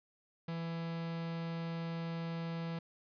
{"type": "tone", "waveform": "45% pulse", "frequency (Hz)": 166.2, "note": "E3", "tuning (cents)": 15, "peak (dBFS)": -37, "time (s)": [0.48, 2.79], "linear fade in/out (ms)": 5, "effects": ["resampled to 11025 Hz"]}